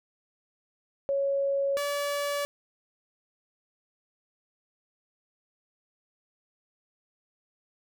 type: tone pair in turn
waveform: sine / sawtooth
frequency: 554.4 / 574.3 Hz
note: C#5 / D5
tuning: 0 / -39 cents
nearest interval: minor second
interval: 61 cents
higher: second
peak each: -24 dBFS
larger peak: neither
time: 1.09-1.77 / 1.77-2.45 s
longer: neither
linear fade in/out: 0 ms
effects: none